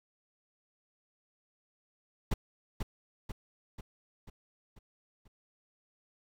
brown noise with echo, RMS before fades -29 dBFS, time 2.31-2.34 s, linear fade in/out 5 ms, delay 490 ms, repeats 6, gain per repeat -5 dB, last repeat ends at 5.28 s, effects none

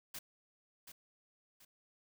white noise with echo, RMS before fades -45 dBFS, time 0.14-0.19 s, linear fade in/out 5 ms, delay 730 ms, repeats 2, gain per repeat -8 dB, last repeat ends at 1.65 s, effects none

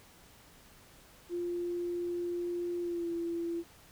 sine tone with pitch glide, 349.2 to 338.7 Hz, F4 to E4, 0 to +47 cents, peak -32 dBFS, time 1.29-3.64 s, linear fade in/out 50 ms, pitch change -53 cents, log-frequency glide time 2.81-3.1 s, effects pink hiss -58 dBFS RMS until 3.91 s

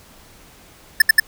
square tone bursts, 1760 Hz, A6, in tune, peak -7 dBFS, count 3, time 1-1.2 s, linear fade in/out 5 ms, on 20 ms, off 70 ms, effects pink hiss -47 dBFS RMS until 1.27 s

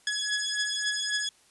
15% pulse beating tone pair, 1682 / 1685.7 Hz, G#6 / G#6, +22 / +25 cents, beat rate 3.7 Hz, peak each -24 dBFS, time 0.07-1.29 s, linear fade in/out 2 ms, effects white hiss -61 dBFS RMS until 1.5 s + resampled to 24000 Hz

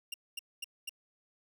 sawtooth tone bursts, 2791 Hz, F7, 2 cents flat, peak -33 dBFS, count 4, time 0.12-0.894 s, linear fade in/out 5 ms, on 21 ms, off 230 ms, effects none

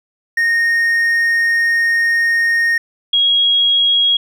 triangle / sine tone pair in turn, 1851 / 3298 Hz, A#6 / G#7, -13 / -13 cents, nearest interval minor seventh, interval 1000 cents, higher second, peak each -10 dBFS, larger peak neither, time 0.37-2.78 / 3.13-4.17 s, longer first, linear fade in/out 5 ms, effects none

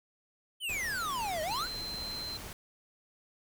square exponential two-way sweep, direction down then up, 3144 to 604 to 1613 Hz, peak -33 dBFS, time 0.6-1.68 s, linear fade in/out 50 ms, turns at 1.42 s
pink noise, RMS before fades -44 dBFS, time 0.69-2.53 s, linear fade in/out 2 ms
sine tone, 4104 Hz, C8, 34 cents flat, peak -37 dBFS, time 1.51-2.37 s, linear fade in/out 2 ms
effects none

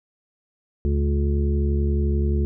harmonic tone with a mistuned harmonic, 71.4 Hz, D2, 48 cents flat, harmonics 1 / 2 / 3 / 5 / 6, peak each -19 / -30 / -28 / -29 / -35 dBFS, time 0.85-2.45 s, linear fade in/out 0 ms, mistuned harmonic 1, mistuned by +51 cents, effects none

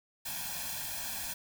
white noise with comb filter, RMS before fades -38 dBFS, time 0.25-1.34 s, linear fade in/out 10 ms, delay 1.2 ms, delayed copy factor +0.95, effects none

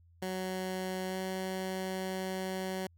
15% pulse tone with pitch glide, 186.3 to 188.03 Hz, F#3 to F#3, +12 to +28 cents, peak -28 dBFS, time 0.22-2.87 s, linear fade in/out 5 ms, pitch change +16 cents, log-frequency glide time 1.07-1.18 s, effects added 85 Hz sine -59 dBFS peak until 2.97 s

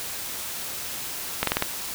slowing click train, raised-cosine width 0.3 ms, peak -5 dBFS, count 5, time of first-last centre 1.43-1.624 s, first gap 43 ms, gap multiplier 1.08, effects white hiss -33 dBFS RMS until 1.94 s

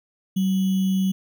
sine tone with sample-and-hold, 190 Hz, F#3, 46 cents sharp, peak -18 dBFS, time 0.36-1.12 s, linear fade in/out 10 ms, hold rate 3150 Hz, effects none

